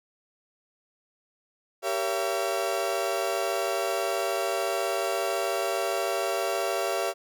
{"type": "chord", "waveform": "35% pulse", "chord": "G diminished seventh", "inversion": "none", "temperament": "just", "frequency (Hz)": [392, 470.4, 564.5, 677.4], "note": ["G4", "Bb4", "Db5", "Fb5"], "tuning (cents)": [0, 16, 31, 47], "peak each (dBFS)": [-30, -33, -30, -28], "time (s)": [1.82, 7.14], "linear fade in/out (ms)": 50, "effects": []}